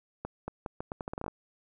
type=accelerating click train; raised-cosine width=1 ms; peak=-21 dBFS; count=13; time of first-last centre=0.25-1.281 s; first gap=230 ms; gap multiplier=0.79; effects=none